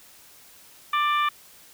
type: harmonic tone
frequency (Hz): 591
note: D5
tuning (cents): +11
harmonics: 2 / 3 / 4 / 5 / 6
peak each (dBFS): -21 / -31 / -30 / -36 / -34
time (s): 0.93-1.29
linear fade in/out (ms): 5
effects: white hiss -51 dBFS RMS until 1.73 s